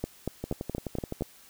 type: two click trains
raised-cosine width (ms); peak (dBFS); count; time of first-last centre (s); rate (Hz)
2; -16 / -19; 6 / 10; 0.04-1.222 / 0.44-1.209; 4.23 / 11.7
effects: white hiss -55 dBFS RMS until 1.49 s